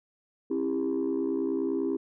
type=tone cluster; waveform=sine; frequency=268.9 / 329.6 / 399.4 Hz; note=C4 / E4 / G4; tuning=+47 / 0 / +32 cents; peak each=-29 dBFS; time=0.5-1.97 s; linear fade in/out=10 ms; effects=tanh soft clip ceiling -21 dBFS